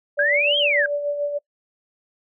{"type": "tone with tremolo", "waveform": "sine", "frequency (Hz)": 580, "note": "D5", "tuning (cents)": -22, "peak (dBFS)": -19, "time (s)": [0.17, 1.39], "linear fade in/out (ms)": 20, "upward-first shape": "sine", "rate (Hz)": 6.8, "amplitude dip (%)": 50}
{"type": "exponential two-way sweep", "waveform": "sine", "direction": "up then down", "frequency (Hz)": [1568, 3279, 1568], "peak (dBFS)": -17, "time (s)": [0.19, 0.86], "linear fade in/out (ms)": 2, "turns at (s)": 0.58}
{"effects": ["noise-tail reverb RT60 0.1 s tail -23 dB re dry"]}